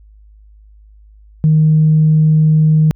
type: tone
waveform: sine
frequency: 155.56 Hz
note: D#3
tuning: in tune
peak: -6 dBFS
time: 1.44-2.91 s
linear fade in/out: 0 ms
effects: tanh soft clip ceiling -2 dBFS + added 52 Hz sine -40 dBFS peak until 2.95 s

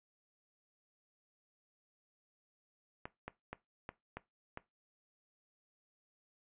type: clicks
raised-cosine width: 0.5 ms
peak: -27 dBFS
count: 6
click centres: 3.055 / 3.28 / 3.53 / 3.891 / 4.17 / 4.574 s
effects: noise-tail reverb RT60 0.2 s tail -18 dB re dry + resampled to 8000 Hz

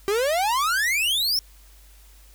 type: exponential sweep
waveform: 45% pulse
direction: up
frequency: 385.9 to 5540 Hz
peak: -20 dBFS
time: 0.08-1.39 s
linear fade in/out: 0 ms
effects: added 50 Hz sine -48 dBFS peak until 2.34 s + white hiss -55 dBFS RMS until 2.34 s

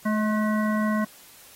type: harmonic tone with a mistuned harmonic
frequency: 214.7 Hz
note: A3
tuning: 42 cents flat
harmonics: 1 / 3 / 5 / 7 / 9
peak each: -22 / -31 / -31 / -35 / -35 dBFS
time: 0.05-1.05 s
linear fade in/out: 10 ms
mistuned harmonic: 3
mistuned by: -23 cents
effects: white hiss -50 dBFS RMS until 1.55 s + AAC 48 kbps

